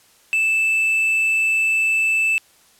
triangle tone with quantisation, 2637 Hz, E7, in tune, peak -14 dBFS, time 0.33-2.38 s, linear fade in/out 0 ms, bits 7, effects white hiss -54 dBFS RMS until 2.79 s + low-pass 12000 Hz 12 dB/octave

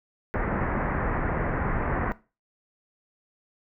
pink low-pass noise, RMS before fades -27 dBFS, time 0.34-2.12 s, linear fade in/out 0 ms, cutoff 2000 Hz, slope 48 dB/octave, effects noise-tail reverb RT60 0.3 s tail -18 dB re dry

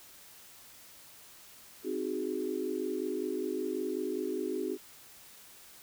sine chord, Ab dominant seventh, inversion first, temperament equal, 261.6 / 311.1 / 370 / 415.3 Hz, C4 / Eb4 / Gb4 / Ab4, 0 / 0 / 0 / 0 cents, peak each -39 / -38 / -35 / -37 dBFS, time 1.83-4.78 s, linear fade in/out 50 ms, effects white hiss -54 dBFS RMS until 5.82 s

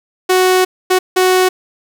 sawtooth tone bursts at uneven times, 370 Hz, F#4, in tune, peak -5 dBFS, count 3, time 0.29-0.65 / 0.9-0.99 / 1.16-1.49 s, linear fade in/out 10 ms, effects 7-bit

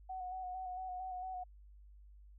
sine tone with vibrato, 740 Hz, F#5, in tune, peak -40 dBFS, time 0.09-1.44 s, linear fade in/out 10 ms, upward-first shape square, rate 4.4 Hz, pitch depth 24 cents each way, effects added 50 Hz sine -55 dBFS peak until 2.38 s

